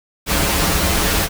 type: noise with comb filter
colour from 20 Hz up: pink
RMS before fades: -17 dBFS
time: 0.26-1.29 s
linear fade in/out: 50 ms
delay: 8.1 ms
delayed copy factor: -0.95
effects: none